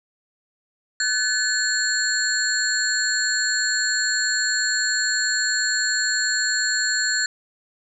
sine tone cluster, 1517 / 1729 / 4311 / 7320 Hz, F#6 / A6 / C#8 / A#8, +43 / -31 / -49 / -32 cents, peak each -25 dBFS, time 1-7.26 s, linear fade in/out 2 ms, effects none

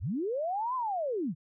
sine linear two-way sweep, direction up then down, 55 to 1050 to 127.2 Hz, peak -29 dBFS, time 0-1.35 s, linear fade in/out 50 ms, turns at 0.75 s, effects none

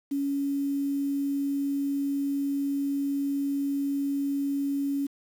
sine tone with quantisation, 280.1 Hz, C#4, 18 cents sharp, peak -25 dBFS, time 0.11-5.07 s, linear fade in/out 10 ms, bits 8, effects none

